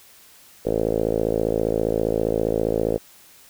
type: tone with low-pass filter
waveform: 5% pulse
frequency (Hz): 55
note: A1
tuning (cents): 0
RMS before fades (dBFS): -22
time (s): 0.65-2.98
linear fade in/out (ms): 10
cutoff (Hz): 490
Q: 3.7
effects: white hiss -50 dBFS RMS until 3.49 s